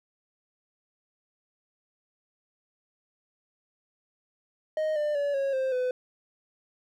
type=tone with pitch steps; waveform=triangle; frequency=622.3 / 596.6 / 572 / 548.4 / 525.7 / 504 Hz; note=D#5 / D5 / D5 / C#5 / C5 / B4; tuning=0 / +27 / -46 / -19 / +8 / +35 cents; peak=-23 dBFS; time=4.77-5.91 s; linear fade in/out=2 ms; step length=190 ms; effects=none